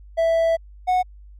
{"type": "tone pair in turn", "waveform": "triangle", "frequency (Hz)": [659.3, 733.8], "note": ["E5", "F#5"], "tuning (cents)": [0, -15], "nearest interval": "major second", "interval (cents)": 185, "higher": "second", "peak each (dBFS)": [-14, -14], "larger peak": "neither", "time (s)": [[0.17, 0.57], [0.87, 1.03]], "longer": "first", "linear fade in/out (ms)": 20, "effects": ["added 50 Hz sine -41 dBFS peak until 1.39 s"]}